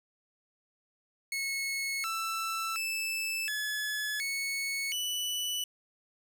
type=tone with pitch steps; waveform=sawtooth; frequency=2190 / 1329 / 2633 / 1709 / 2208 / 2969 Hz; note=C#7 / E6 / E7 / G#6 / C#7 / F#7; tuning=-22 / +14 / -3 / +49 / -7 / +5 cents; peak=-28 dBFS; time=1.32-5.64 s; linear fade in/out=2 ms; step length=720 ms; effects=none